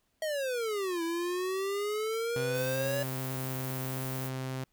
square exponential two-way sweep, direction down then up, 641 to 329.6 to 571 Hz, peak -31 dBFS, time 0.22-3.03 s, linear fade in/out 2 ms, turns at 1.03 s
sawtooth tone, 130.81 Hz, C3, in tune, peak -30 dBFS, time 2.36-4.64 s, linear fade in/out 0 ms
violet noise, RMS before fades -42 dBFS, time 2.53-4.31 s, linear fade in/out 50 ms
effects pink hiss -75 dBFS RMS until 4.72 s

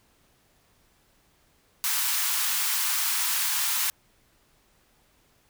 white high-pass noise, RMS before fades -26 dBFS, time 1.84-3.9 s, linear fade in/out 0 ms, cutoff 850 Hz, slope 48 dB/octave, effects pink hiss -64 dBFS RMS until 5.49 s

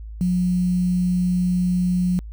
sine tone with quantisation, 180 Hz, F#3, 47 cents flat, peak -17 dBFS, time 0.21-2.19 s, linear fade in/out 0 ms, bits 7, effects added 54 Hz sine -32 dBFS peak until 2.32 s

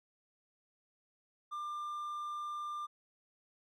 triangle tone, 1194 Hz, D6, 28 cents sharp, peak -36 dBFS, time 1.51-2.87 s, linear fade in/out 20 ms, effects none

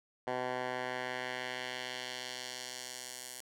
10% pulse tone with band-pass filter sweep, 126.1 Hz, B2, 36 cents sharp, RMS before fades -40 dBFS, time 0.27-3.41 s, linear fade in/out 5 ms, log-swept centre 920 to 9400 Hz, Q 1, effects none

